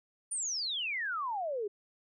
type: exponential sweep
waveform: sine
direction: down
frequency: 9520 to 392 Hz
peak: -32 dBFS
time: 0.31-1.68 s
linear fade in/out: 10 ms
effects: none